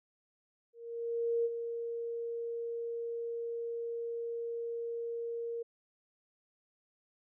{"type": "tone with ADSR envelope", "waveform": "sine", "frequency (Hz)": 466.2, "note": "A#4", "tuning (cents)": 0, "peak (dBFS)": -27, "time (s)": [0.73, 5.63], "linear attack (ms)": 720, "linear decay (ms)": 36, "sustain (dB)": -8, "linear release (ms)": 11, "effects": []}